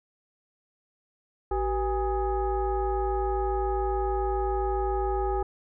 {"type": "tone with frequency modulation", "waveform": "sine", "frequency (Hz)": 382.4, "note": "G4", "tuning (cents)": -43, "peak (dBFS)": -24, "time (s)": [1.51, 5.43], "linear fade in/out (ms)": 5, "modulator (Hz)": 436, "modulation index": 1.3, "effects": []}